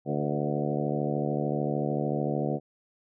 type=harmonic tone with a mistuned harmonic; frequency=73.42 Hz; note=D2; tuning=in tune; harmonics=2 / 3 / 4 / 5 / 6 / 7 / 8 / 9 / 10; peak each=-31 / -33 / -34 / -35 / -36 / -36 / -37 / -38 / -38 dBFS; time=0.05-2.6 s; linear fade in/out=50 ms; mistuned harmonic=7; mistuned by=-28 cents; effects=none